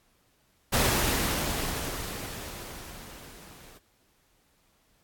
pink noise with level ramp, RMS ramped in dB -23 to -52 dBFS, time 0.72-3.79 s, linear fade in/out 20 ms, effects pink hiss -67 dBFS RMS until 5.03 s + AAC 64 kbps

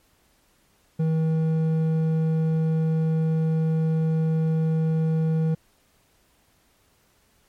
sine tone with hard clipping, 160 Hz, D#3, 49 cents sharp, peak -21 dBFS, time 0.99-5.55 s, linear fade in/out 10 ms, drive 6 dB, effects pink hiss -63 dBFS RMS until 7.48 s + MP3 64 kbps

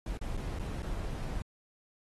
brown noise with dropouts, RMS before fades -36 dBFS, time 0.06-1.42 s, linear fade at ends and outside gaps 2 ms, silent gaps 0.174-0.213 / 0.369-0.374 / 0.59-0.595 / 0.823-0.828 s, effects AAC 32 kbps

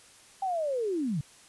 sine linear sweep, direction down, 792 to 130.3 Hz, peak -27 dBFS, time 0.42-1.21 s, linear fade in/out 5 ms, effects white hiss -55 dBFS RMS until 1.48 s + resampled to 24000 Hz

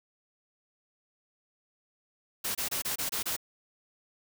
white noise bursts, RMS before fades -32 dBFS, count 7, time 2.44-3.366 s, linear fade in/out 10 ms, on 110 ms, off 26 ms, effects none

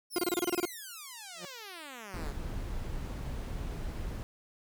5% pulse exponential sweep, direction down, 5540 to 130.81 Hz, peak -32 dBFS, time 0.1-2.34 s, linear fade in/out 50 ms
40% pulse tone bursts, 352 Hz, F4, 14 cents sharp, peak -26 dBFS, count 10, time 0.16-0.653 s, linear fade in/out 2 ms, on 25 ms, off 27 ms
15% pulse tone with exponential growth, 177.4 Hz, F3, 27 cents sharp, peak -32 dBFS, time 1.32-1.45 s, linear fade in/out 0 ms, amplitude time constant 27 ms
brown noise, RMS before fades -37 dBFS, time 2.14-4.23 s, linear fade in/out 0 ms
effects none

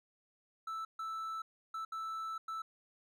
triangle tone bursts at uneven times, 1318.5 Hz, E6, in tune, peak -36 dBFS, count 5, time 0.67-0.85 / 0.99-1.42 / 1.74-1.85 / 1.92-2.38 / 2.48-2.62 s, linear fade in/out 5 ms, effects none

